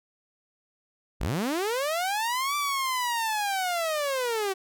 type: linear two-way sweep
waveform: sawtooth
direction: up then down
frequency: 31.14 to 1174.7 to 373 Hz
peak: -22 dBFS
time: 1.2-4.54 s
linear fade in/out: 20 ms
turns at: 2.56 s
effects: none